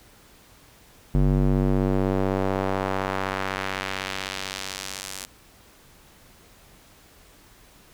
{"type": "tone with band-pass filter sweep", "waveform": "square", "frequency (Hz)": 47.94, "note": "G1", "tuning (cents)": -38, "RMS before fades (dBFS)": -25, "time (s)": [1.14, 5.26], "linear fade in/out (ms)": 10, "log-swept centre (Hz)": [160, 8700], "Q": 0.84, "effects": ["pink hiss -53 dBFS RMS until 7.93 s"]}